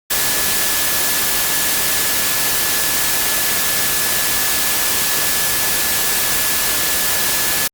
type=tone in noise; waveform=sine; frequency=1718 Hz; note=A6; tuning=42 cents flat; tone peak=-28 dBFS; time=0.1-7.68 s; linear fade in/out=10 ms; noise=white; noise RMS=-17 dBFS; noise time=0.1-7.68 s; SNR=-14 dB; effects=Opus 48 kbps